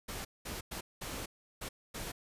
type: noise bursts at uneven times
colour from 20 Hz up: pink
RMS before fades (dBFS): -41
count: 6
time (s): 0.08-0.25 / 0.45-0.61 / 0.71-0.81 / 1.01-1.26 / 1.61-1.69 / 1.94-2.12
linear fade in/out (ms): 10
effects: resampled to 32000 Hz